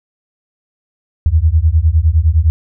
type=beating tone pair; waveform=sine; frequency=75.1 / 84.9 Hz; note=D2 / F2; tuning=+39 / -48 cents; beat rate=9.8 Hz; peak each=-11 dBFS; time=1.26-2.5 s; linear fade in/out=0 ms; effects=none